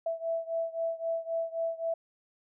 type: beating tone pair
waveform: sine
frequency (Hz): 659.3 / 663.1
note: E5 / E5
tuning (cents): 0 / +10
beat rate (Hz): 3.8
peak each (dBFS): -32 / -34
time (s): 0.06-1.94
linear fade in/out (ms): 5
effects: none